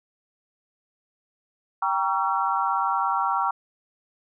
sine chord, G diminished seventh, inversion none, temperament just, 784 / 940.8 / 1128.9 / 1354.7 Hz, G5 / Bb5 / Db6 / Fb6, 0 / +16 / +31 / +47 cents, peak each -27 / -26 / -27 / -27 dBFS, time 1.82-3.51 s, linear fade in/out 5 ms, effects none

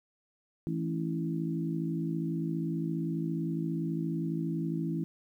harmonic tone with a mistuned harmonic, 54.8 Hz, A1, 6 cents flat, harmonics 3 / 4 / 5 / 6, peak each -32 / -40 / -37 / -36 dBFS, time 0.67-5.04 s, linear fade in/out 0 ms, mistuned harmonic 5, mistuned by +17 cents, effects 11-bit

